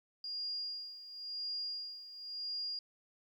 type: tone with tremolo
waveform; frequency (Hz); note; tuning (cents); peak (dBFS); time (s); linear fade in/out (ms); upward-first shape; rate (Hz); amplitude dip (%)
sine; 4831; D8; +48; -36; 0.24-2.79; 2; sine; 0.95; 75
effects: 12-bit